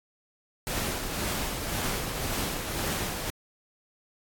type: noise with tremolo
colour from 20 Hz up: pink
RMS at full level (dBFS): -30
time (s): 0.67-3.3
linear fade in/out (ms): 0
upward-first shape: sine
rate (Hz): 1.9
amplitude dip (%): 40
effects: AAC 64 kbps